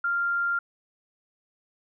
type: tone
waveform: sine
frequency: 1393 Hz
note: F6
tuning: 5 cents flat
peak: -23 dBFS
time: 0.04-0.59 s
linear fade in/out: 5 ms
effects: none